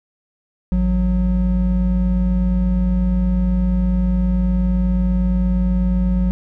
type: tone pair together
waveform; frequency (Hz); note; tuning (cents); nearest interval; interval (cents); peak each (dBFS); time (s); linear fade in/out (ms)
triangle; 54.26 / 182.5; A1 / F#3; -23 / -24; octave + major sixth; 2099; -15; 0.72-6.31; 0
effects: none